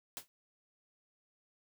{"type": "noise with exponential decay", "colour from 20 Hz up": "white", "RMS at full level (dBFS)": -39, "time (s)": [0.17, 0.28], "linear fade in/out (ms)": 0, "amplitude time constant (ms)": 22, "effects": []}